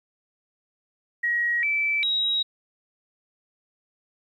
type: tone with pitch steps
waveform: sine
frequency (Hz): 1899 / 2319 / 3826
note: A#6 / D7 / A#7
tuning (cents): +32 / -22 / +44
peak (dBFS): -21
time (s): 1.23-2.43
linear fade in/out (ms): 10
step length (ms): 400
effects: 10-bit